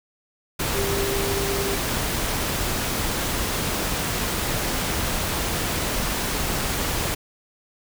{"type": "tone in noise", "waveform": "sine", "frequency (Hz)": 396.5, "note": "G4", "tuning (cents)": 20, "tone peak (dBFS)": -26, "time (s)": [0.74, 1.76], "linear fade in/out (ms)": 10, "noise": "pink", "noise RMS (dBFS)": -25, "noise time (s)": [0.59, 7.15], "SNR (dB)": -4, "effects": []}